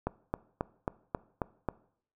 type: click train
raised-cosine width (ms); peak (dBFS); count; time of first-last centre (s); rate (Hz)
1; -16; 7; 0.07-1.687; 3.71
effects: noise-tail reverb RT60 0.6 s tail -20 dB re dry